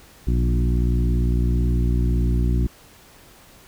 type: harmonic tone with a mistuned harmonic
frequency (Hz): 59.8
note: A#1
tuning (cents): +45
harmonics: 1 / 2 / 3 / 4 / 5 / 6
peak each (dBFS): -18 / -24 / -28 / -30 / -32 / -34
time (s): 0.27-2.67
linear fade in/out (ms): 5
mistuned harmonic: 2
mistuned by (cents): +26
effects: pink hiss -49 dBFS RMS until 3.67 s